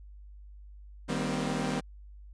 sawtooth chord, C minor seventh, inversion first, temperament equal with one note detuned, 155.56 / 196 / 238.7 / 261.6 Hz, Eb3 / G3 / Bb3 / C4, 0 / 0 / +41 / 0 cents, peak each -31 dBFS, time 1.08-1.81 s, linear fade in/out 20 ms, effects added 50 Hz sine -46 dBFS peak until 2.33 s + resampled to 22050 Hz

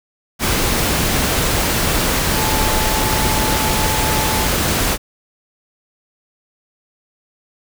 sine tone in noise, 870 Hz, A5, 20 cents flat, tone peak -23 dBFS, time 2.32-4.48 s, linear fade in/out 50 ms, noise pink, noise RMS -17 dBFS, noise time 0.39-4.98 s, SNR -9 dB, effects none

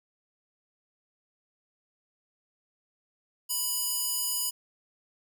square tone with high-pass filter, 987.8 Hz, B5, in tune, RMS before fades -30 dBFS, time 3.49-4.51 s, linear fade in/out 20 ms, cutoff 6900 Hz, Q 0.66, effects none

